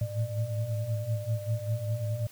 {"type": "tone cluster", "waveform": "sine", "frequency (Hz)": [107.3, 112.6, 117.2, 598], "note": ["A2", "A2", "A#2", "D5"], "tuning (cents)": [-43, 40, 10, 31], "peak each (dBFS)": [-32, -32, -37, -38], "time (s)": [0.01, 2.27], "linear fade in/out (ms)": 5, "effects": ["white hiss -53 dBFS RMS until 2.31 s"]}